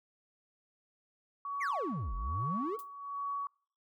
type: tone with tremolo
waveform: sine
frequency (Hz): 1127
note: C#6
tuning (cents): +28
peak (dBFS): -33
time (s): 1.45-3.47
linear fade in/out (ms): 2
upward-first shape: sine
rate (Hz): 1.2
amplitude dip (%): 75
type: exponential two-way sweep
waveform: triangle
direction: down then up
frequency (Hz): 2399 to 41.43 to 478.4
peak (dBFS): -32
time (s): 1.6-2.77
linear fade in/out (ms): 20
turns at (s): 2.15
type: noise with exponential decay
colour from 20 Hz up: violet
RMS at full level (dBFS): -45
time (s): 2.79-2.88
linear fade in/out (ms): 0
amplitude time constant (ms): 18
effects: noise-tail reverb RT60 0.5 s tail -25 dB re dry